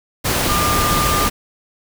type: tone in noise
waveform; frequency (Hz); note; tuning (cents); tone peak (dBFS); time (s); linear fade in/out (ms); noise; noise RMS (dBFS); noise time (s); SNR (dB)
sine; 1200; D6; +37; -18; 0.48-1.29; 20; pink; -18; 0.24-1.3; -3
effects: none